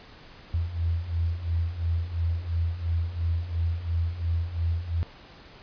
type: beating tone pair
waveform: sine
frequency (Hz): 82 / 84.9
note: E2 / F2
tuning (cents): -9 / -48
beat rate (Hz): 2.9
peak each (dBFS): -30 / -26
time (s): 0.54-5.03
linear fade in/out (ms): 0
effects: pink hiss -49 dBFS RMS until 5.62 s + resampled to 11025 Hz